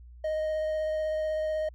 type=tone with vibrato; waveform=triangle; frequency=622.3 Hz; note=D#5; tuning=in tune; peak=-25 dBFS; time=0.24-1.69 s; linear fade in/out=5 ms; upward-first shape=sine; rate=16 Hz; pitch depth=9 cents each way; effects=added 60 Hz sine -46 dBFS peak until 1.74 s